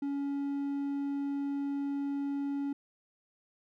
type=tone; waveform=triangle; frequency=281 Hz; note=C#4; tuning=24 cents sharp; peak=-29 dBFS; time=0.02-2.73 s; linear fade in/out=5 ms; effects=none